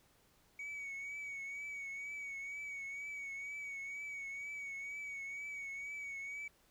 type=tone with vibrato; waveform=sine; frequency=2249 Hz; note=C#7; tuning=24 cents sharp; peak=-39 dBFS; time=0.59-6.48 s; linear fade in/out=5 ms; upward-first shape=triangle; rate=2.1 Hz; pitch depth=50 cents each way; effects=tanh soft clip ceiling -41 dBFS + pink hiss -70 dBFS RMS until 6.7 s